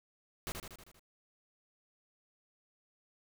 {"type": "noise with echo", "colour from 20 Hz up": "pink", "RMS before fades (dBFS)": -39, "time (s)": [0.47, 0.52], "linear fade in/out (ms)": 0, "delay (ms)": 79, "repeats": 6, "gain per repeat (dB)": -4, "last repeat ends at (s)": 0.994, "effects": []}